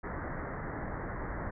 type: low-pass noise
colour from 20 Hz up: pink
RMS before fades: -38 dBFS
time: 0.03-1.51 s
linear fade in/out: 10 ms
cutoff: 2000 Hz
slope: 96 dB/octave
effects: none